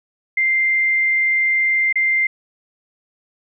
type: tone with dropouts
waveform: sine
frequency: 2093 Hz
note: C7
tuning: in tune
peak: -14 dBFS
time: 0.37-2.27 s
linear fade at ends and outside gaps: 5 ms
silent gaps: 1.927-1.956 s
effects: none